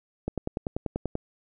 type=click train; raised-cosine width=2 ms; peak=-15 dBFS; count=10; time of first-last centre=0.28-1.154 s; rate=10.3 Hz; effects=none